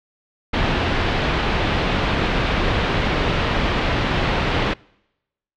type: low-pass noise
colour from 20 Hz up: pink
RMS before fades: -20 dBFS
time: 0.53-4.74 s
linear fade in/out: 10 ms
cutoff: 3600 Hz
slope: 24 dB/octave
effects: noise-tail reverb RT60 0.9 s tail -26 dB re dry